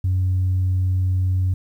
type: tone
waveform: sine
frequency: 92.5 Hz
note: F#2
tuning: in tune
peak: -15 dBFS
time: 0.04-1.54 s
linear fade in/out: 5 ms
effects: tanh soft clip ceiling -14 dBFS + 9-bit